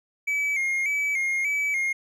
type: tone with vibrato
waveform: triangle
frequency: 2213 Hz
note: C#7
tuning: 3 cents flat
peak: -21 dBFS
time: 0.27-1.93 s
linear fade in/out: 10 ms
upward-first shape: square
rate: 1.7 Hz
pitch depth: 61 cents each way
effects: none